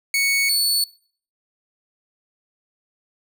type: tone pair in turn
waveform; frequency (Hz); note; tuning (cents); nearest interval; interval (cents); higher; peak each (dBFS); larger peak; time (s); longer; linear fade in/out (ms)
sawtooth; 2220 / 4440; C#7 / C#8; +2 / +2; octave; 1200; second; -14; neither; 0.14-0.49 / 0.49-0.84; neither; 2
effects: noise-tail reverb RT60 0.5 s tail -22 dB re dry